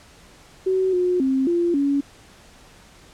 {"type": "tone with pitch steps", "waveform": "sine", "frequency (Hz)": [376.7, 360.1, 265.3, 344.8, 281.3], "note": ["F#4", "F#4", "C4", "F4", "C#4"], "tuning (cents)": [31, -47, 24, -22, 26], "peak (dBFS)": -17, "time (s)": [0.66, 2.01], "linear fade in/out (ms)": 10, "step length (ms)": 270, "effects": ["pink hiss -49 dBFS RMS until 3.13 s", "low-pass 9000 Hz 12 dB/octave"]}